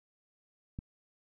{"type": "click", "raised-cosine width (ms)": 5, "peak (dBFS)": -26, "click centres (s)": 0.789, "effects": []}